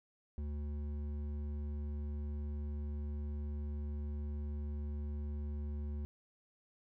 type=tone with hard clipping; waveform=sine; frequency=73.42 Hz; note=D2; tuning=in tune; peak=-39 dBFS; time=0.38-6.05 s; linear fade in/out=0 ms; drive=9 dB; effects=none